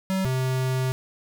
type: tone pair in turn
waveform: square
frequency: 190 / 129.86 Hz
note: F#3 / C3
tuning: +46 / -13 cents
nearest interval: perfect fifth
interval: 659 cents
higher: first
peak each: -23 dBFS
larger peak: neither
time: 0.1-0.25 / 0.25-0.92 s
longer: second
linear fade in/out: 0 ms
effects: none